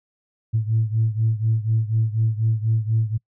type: beating tone pair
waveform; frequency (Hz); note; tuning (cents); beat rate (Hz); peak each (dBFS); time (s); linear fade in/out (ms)
sine; 110 / 114.1; A2 / A#2; 0 / -37; 4.1; -19 / -22; 0.53-3.18; 20
effects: noise-tail reverb RT60 0.1 s tail -26 dB re dry + tanh soft clip ceiling -11 dBFS